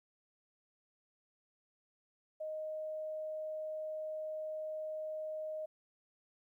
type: tone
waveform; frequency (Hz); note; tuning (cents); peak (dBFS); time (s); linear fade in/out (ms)
sine; 622.3; D#5; 0; -38; 2.4-5.66; 10
effects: 13-bit